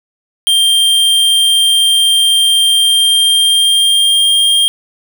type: tone with pitch glide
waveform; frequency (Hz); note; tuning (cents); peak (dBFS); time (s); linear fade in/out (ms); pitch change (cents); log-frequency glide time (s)
square; 3178 to 3209; G7 to G7; +23 to +40; -8; 0.47-4.68; 0; +17; 2.69-4.5
effects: none